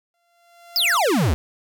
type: tone with exponential growth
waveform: sawtooth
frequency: 689 Hz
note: F5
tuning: 24 cents flat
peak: -26 dBFS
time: 0.14-0.97 s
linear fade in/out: 1 ms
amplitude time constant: 180 ms
type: exponential sweep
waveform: square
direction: down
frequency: 5340 to 65.41 Hz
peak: -17 dBFS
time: 0.76-1.34 s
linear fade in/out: 0 ms
effects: none